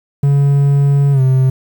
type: tone with pitch glide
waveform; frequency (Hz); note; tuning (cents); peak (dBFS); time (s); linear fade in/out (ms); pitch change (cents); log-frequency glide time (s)
triangle; 141 to 130.8; C#3 to C3; +30 to 0; -6; 0.23-1.5; 5; -130; 1.12-1.21
effects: 7-bit